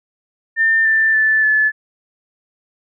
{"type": "tone with pitch steps", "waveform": "sine", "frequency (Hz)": [1800, 1776.2, 1752.8, 1729.7], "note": ["A6", "A6", "A6", "A6"], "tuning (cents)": [39, 16, -7, -30], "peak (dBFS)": -11, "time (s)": [0.56, 1.72], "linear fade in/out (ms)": 50, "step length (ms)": 290, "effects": []}